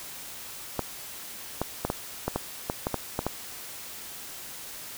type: clicks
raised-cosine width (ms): 1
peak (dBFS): -12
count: 11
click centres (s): 0.793 / 1.616 / 1.85 / 1.901 / 2.28 / 2.36 / 2.699 / 2.869 / 2.943 / 3.191 / 3.266
effects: white hiss -41 dBFS RMS until 4.97 s